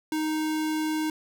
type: tone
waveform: square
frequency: 311.1 Hz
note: D#4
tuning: in tune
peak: -26 dBFS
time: 0.12-1.1 s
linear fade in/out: 2 ms
effects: none